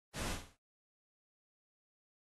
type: noise with echo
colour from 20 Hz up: pink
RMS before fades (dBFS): -41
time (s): 0.13-0.38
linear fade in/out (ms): 50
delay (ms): 49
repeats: 4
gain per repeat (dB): -7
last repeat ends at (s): 0.576
effects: low-pass 11000 Hz 12 dB/octave + AAC 32 kbps